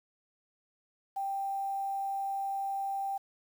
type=tone with quantisation; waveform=sine; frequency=786 Hz; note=G5; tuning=4 cents sharp; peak=-31 dBFS; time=1.16-3.18 s; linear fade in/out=10 ms; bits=9; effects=none